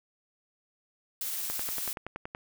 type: noise with tremolo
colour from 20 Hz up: blue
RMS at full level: -33 dBFS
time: 1.21-1.93 s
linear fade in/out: 2 ms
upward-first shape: triangle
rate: 18 Hz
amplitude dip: 25%
type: click train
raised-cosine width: 0.5 ms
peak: -22 dBFS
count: 10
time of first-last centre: 1.5-2.349 s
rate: 10.6 Hz
effects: none